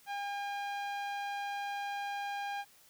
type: tone with low-pass filter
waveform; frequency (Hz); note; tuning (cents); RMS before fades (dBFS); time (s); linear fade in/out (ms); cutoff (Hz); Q
sawtooth; 807; G#5; -50; -38; 0.06-2.65; 50; 3500; 0.65
effects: white hiss -62 dBFS RMS until 2.89 s